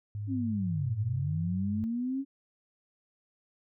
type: tone with pitch glide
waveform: sine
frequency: 103.83 to 95.76 Hz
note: G#2 to G2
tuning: 0 to -40 cents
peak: -33 dBFS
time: 0.15-1.84 s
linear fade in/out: 0 ms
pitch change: -140 cents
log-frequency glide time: 0.31-1.43 s
type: linear two-way sweep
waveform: sine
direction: down then up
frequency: 278.3 to 105 to 278.3 Hz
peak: -29 dBFS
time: 0.27-2.25 s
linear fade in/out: 50 ms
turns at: 0.97 s
effects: none